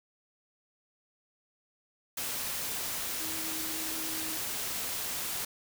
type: tone in noise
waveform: sine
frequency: 318.9 Hz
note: D#4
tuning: 43 cents sharp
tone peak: -43 dBFS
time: 3.2-4.37 s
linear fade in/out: 5 ms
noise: white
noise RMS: -35 dBFS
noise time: 2.17-5.45 s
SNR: -11 dB
effects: none